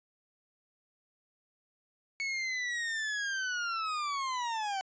40% pulse linear sweep, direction down, 2217 to 754 Hz, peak -31 dBFS, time 2.2-4.81 s, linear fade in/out 0 ms, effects resampled to 16000 Hz

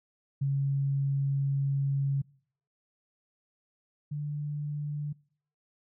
sine tone pair in turn, 138.5 / 147.28 Hz, C#3 / D3, -1 / +5 cents, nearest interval minor second, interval 106 cents, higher second, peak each -25 / -31 dBFS, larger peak first, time 0.41-2.22 / 4.11-5.13 s, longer first, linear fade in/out 10 ms, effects noise-tail reverb RT60 0.6 s tail -25 dB re dry

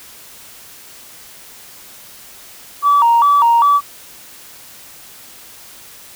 sine tone with vibrato, 1036 Hz, C6, 17 cents flat, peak -7 dBFS, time 2.82-3.81 s, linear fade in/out 50 ms, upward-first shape square, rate 2.5 Hz, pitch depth 180 cents each way, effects tanh soft clip ceiling -4 dBFS + white hiss -39 dBFS RMS until 6.15 s

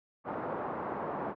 white low-pass noise, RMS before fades -36 dBFS, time 0.24-1.35 s, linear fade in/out 50 ms, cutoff 1100 Hz, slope 24 dB/octave, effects high-pass 150 Hz 12 dB/octave

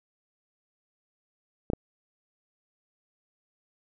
clicks, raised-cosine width 2 ms, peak -14 dBFS, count 2, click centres 1.701 / 1.734 s, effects none

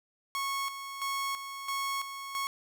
sawtooth tone with tremolo, 1100 Hz, C#6, 14 cents flat, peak -27 dBFS, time 0.35-2.47 s, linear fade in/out 0 ms, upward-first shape square, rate 1.5 Hz, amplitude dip 60%, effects none

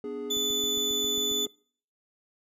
triangle chord, G# diminished, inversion first, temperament equal, 246.9 / 293.7 / 415.3 Hz, B3 / D4 / G#4, 0 / 0 / 0 cents, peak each -38 / -38 / -32 dBFS, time 0.04-1.47 s, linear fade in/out 2 ms
35% pulse tone, 3493 Hz, A7, 13 cents flat, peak -24 dBFS, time 0.3-1.46 s, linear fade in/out 10 ms
click train, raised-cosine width 3 ms, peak -34 dBFS, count 8, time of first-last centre 0.37-1.315 s, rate 7.41 Hz
effects noise-tail reverb RT60 0.5 s tail -24 dB re dry + resampled to 32000 Hz

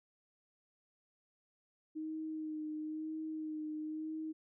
sine tone with vibrato, 311.1 Hz, D#4, in tune, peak -38 dBFS, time 1.95-4.33 s, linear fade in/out 20 ms, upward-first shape sine, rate 1 Hz, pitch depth 23 cents each way, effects none

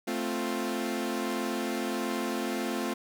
sawtooth chord, F major, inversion first, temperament equal, 220 / 261.6 / 349.2 Hz, A3 / C4 / F4, 0 / 0 / 0 cents, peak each -30 dBFS, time 0.07-2.94 s, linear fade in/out 10 ms, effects none

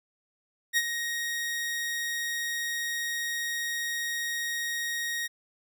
sawtooth tone with ADSR envelope, 1875 Hz, A#6, 10 cents sharp, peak -17 dBFS, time 0.73-5.28 s, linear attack 41 ms, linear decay 45 ms, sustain -9 dB, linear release 22 ms, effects none

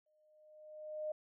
sine tone with exponential growth, 613 Hz, D#5, 26 cents flat, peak -35 dBFS, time 0.06-1.12 s, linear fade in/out 5 ms, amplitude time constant 230 ms, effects none

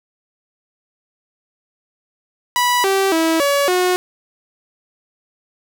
sawtooth tone with pitch steps, 981 / 388.3 / 325.1 / 566 / 363.3 Hz, B5 / G4 / E4 / C#5 / F#4, -12 / -16 / -24 / +36 / -32 cents, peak -10 dBFS, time 2.56-3.96 s, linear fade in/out 0 ms, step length 280 ms, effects none

